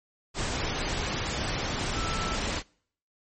sine tone in noise, 1326 Hz, E6, 10 cents sharp, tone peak -34 dBFS, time 1.93-2.38 s, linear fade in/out 50 ms, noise pink, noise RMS -30 dBFS, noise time 0.34-2.63 s, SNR -7 dB, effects noise-tail reverb RT60 0.6 s tail -26 dB re dry + MP3 32 kbps

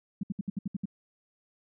sine tone bursts, 196 Hz, G3, in tune, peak -28 dBFS, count 8, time 0.21-0.856 s, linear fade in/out 5 ms, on 23 ms, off 66 ms, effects none

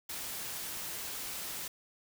white noise, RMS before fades -40 dBFS, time 0.09-1.68 s, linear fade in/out 5 ms, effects none

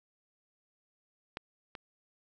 clicks, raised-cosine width 0.3 ms, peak -21 / -26 dBFS, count 2, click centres 1.371 / 1.752 s, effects none

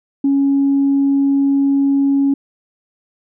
sine tone, 277.2 Hz, C#4, in tune, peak -10 dBFS, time 0.24-2.34 s, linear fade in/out 5 ms, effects tanh soft clip ceiling -7 dBFS

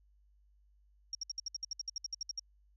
sine tone bursts, 5588 Hz, F8, in tune, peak -35 dBFS, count 16, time 1.13-2.395 s, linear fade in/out 2 ms, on 20 ms, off 63 ms, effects added 50 Hz sine -64 dBFS peak until 2.76 s

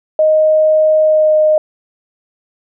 sine tone with pitch glide, 622.3 to 616.9 Hz, D#5 to D#5, 0 to -15 cents, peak -7 dBFS, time 0.19-1.58 s, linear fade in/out 2 ms, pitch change -15 cents, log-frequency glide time 1.02-1.35 s, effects none

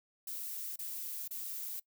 violet noise bursts, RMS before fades -41 dBFS, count 3, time 0.27-1.798 s, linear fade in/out 5 ms, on 490 ms, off 29 ms, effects noise-tail reverb RT60 0.1 s tail -22 dB re dry

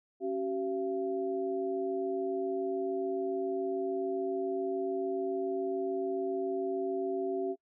sine tone cluster, 274.4 / 381.4 / 681 Hz, C#4 / G4 / F5, -17 / -47 / -44 cents, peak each -38 / -31 / -39 dBFS, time 0.2-7.56 s, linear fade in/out 50 ms, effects noise-tail reverb RT60 0.1 s tail -23 dB re dry

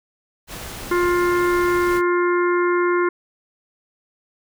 pink noise, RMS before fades -33 dBFS, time 0.47-2.02 s, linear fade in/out 50 ms
harmonic tone, 352.4 Hz, F4, 16 cents sharp, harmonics 1 / 3 / 4 / 5 / 6, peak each -17 / -23 / -26 / -31 / -31 dBFS, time 0.91-3.09 s, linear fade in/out 5 ms
effects none

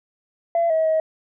sine tone with pitch steps, 677 / 640 / 635 Hz, E5 / D#5 / D#5, +46 / +49 / +35 cents, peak -15 dBFS, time 0.55-1 s, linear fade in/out 2 ms, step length 150 ms, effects tanh soft clip ceiling -13 dBFS

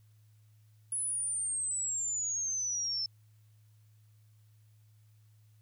sine exponential sweep, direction down, 10350 to 5274 Hz, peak -31 dBFS, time 0.92-3.06 s, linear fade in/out 2 ms, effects added 107 Hz sine -59 dBFS peak until 5.61 s + white hiss -75 dBFS RMS until 5.61 s

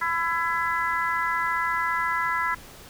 harmonic tone, 334.6 Hz, E4, 26 cents sharp, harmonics 3 / 4 / 5 / 6, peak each -27 / -28 / -29 / -30 dBFS, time 0.01-2.55 s, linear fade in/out 10 ms, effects pink hiss -46 dBFS RMS until 2.89 s

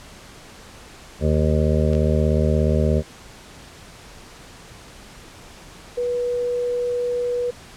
harmonic tone, 76.9 Hz, D#2, 20 cents flat, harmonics 1 / 2 / 3 / 5 / 6 / 7 / 8, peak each -19 / -22 / -24 / -26 / -27 / -27 / -28 dBFS, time 1.2-3.03 s, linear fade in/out 50 ms
clicks, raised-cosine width 0.2 ms, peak -20 dBFS, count 2, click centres 1.933 / 1.951 s
sine tone, 487.4 Hz, B4, 23 cents flat, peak -20 dBFS, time 5.97-7.51 s, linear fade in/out 10 ms
effects pink hiss -43 dBFS RMS until 7.76 s + low-pass 9000 Hz 12 dB/octave

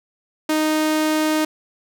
sawtooth tone, 310 Hz, D#4, 6 cents flat, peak -13 dBFS, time 0.49-1.45 s, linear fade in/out 5 ms, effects none

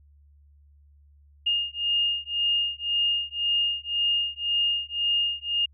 sine beating tone pair, 2833 / 2834.9 Hz, F7 / F7, +24 / +25 cents, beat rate 1.9 Hz, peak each -26 dBFS, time 1.46-5.66 s, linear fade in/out 10 ms, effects added 72 Hz sine -53 dBFS peak until 5.73 s

